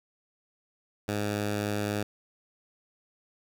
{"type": "tone", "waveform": "10% pulse", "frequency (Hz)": 103.7, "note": "G#2", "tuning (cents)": -2, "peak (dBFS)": -20, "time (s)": [1.08, 2.03], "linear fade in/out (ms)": 5, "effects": []}